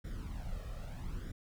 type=noise with flanger; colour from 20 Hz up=brown; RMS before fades=-41 dBFS; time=0.04-1.32 s; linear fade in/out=10 ms; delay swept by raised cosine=0.55 to 1.65 ms; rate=0.78 Hz; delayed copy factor=+0.7; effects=none